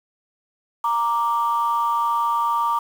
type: tone pair together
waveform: sine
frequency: 932.4 / 1174.7 Hz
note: A#5 / D6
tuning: 0 / 0 cents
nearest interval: major third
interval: 400 cents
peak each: -20 dBFS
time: 0.84-2.79 s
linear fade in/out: 5 ms
effects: tanh soft clip ceiling -12 dBFS + 7-bit